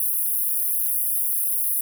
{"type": "high-pass noise", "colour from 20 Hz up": "pink", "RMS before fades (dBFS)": -23, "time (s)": [0, 1.81], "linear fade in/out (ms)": 2, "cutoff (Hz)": 10000, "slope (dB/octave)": 96, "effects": []}